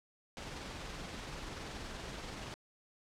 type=noise with amplitude modulation; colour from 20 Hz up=pink; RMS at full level=-43 dBFS; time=0.37-2.54 s; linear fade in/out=0 ms; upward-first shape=sine; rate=21 Hz; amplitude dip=25%; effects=low-pass 6000 Hz 12 dB/octave

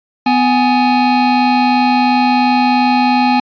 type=tone pair together; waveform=square; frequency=250 / 832.9 Hz; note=B3 / G#5; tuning=+21 / +5 cents; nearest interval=octave + major sixth; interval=2084 cents; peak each=-13 dBFS; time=0.26-3.4 s; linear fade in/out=5 ms; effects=resampled to 11025 Hz

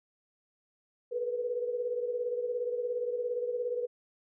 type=tone cluster; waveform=sine; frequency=429.6 / 485.8 / 503 Hz; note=A4 / B4 / B4; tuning=-41 / -29 / +32 cents; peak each=-40 / -31 / -39 dBFS; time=1.11-3.87 s; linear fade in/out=20 ms; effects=none

